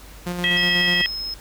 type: tone with tremolo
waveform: sawtooth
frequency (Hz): 176.7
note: F3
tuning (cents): +21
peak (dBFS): -20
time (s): 0.26-1.02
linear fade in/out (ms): 10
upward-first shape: square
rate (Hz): 8.1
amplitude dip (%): 35
type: harmonic tone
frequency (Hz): 647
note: E5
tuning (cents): -32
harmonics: 3 / 4 / 5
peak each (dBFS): -20 / -26 / -21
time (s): 0.44-1.06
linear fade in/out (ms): 0
type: tone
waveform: triangle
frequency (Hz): 5160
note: E8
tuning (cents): -38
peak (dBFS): -25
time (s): 0.57-1.34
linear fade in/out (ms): 2
effects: added 50 Hz sine -41 dBFS peak until 1.4 s + pink hiss -45 dBFS RMS until 1.4 s